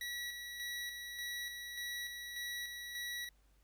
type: tone with tremolo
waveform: 25% pulse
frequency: 1934 Hz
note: B6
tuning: 37 cents flat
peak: -36 dBFS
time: 0.01-3.29 s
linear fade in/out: 2 ms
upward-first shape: square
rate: 1.7 Hz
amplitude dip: 40%
effects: added 50 Hz sine -66 dBFS peak until 3.63 s + pink hiss -75 dBFS RMS until 3.63 s